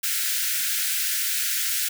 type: high-pass noise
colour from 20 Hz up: white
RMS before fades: -25 dBFS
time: 0.03-1.89 s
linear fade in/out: 10 ms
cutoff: 1400 Hz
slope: 96 dB/octave
effects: none